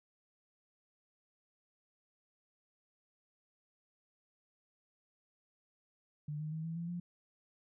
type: tone with pitch steps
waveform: sine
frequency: 149.1 / 153.91 / 158.88 / 164.01 / 169.3 / 174.77 Hz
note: D3 / D#3 / D#3 / E3 / E3 / F3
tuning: +27 / -18 / +37 / -8 / +46 / +2 cents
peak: -37 dBFS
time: 6.28-7 s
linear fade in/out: 5 ms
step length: 120 ms
effects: none